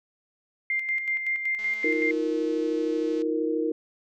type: tone with tremolo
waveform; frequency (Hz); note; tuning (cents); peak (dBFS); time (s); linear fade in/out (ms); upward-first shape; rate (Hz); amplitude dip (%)
sine; 2101; C7; +7; -23; 0.7-2.11; 2; square; 5.3; 50
type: click train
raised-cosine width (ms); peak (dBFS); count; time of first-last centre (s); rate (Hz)
0.2; -31; 353; 1.59-3.22; 216
type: chord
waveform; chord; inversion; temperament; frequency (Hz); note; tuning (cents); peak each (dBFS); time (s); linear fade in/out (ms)
sine; Eb suspended second; none; equal with one note detuned; 316.2 / 349.2 / 466.2; Eb4 / F4 / Bb4; +28 / 0 / 0; -27 / -31 / -27; 1.84-3.72; 5
effects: none